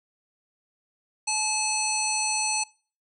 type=harmonic tone with a mistuned harmonic; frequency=863 Hz; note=A5; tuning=34 cents flat; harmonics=1 / 3 / 5 / 7 / 9 / 10; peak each=-31 / -31 / -31 / -31 / -31 / -31 dBFS; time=1.27-2.64 s; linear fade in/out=10 ms; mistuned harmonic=10; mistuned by=+23 cents; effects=noise-tail reverb RT60 0.4 s tail -24 dB re dry